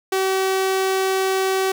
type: tone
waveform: sawtooth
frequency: 381.5 Hz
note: G4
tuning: 47 cents flat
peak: -14 dBFS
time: 0.12-1.72 s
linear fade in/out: 5 ms
effects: 8-bit